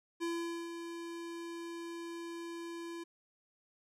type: tone with ADSR envelope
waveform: square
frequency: 338 Hz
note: E4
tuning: 43 cents sharp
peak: -34 dBFS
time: 0.2-3.04 s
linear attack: 29 ms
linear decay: 450 ms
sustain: -8 dB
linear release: 11 ms
effects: low-pass 10000 Hz 12 dB/octave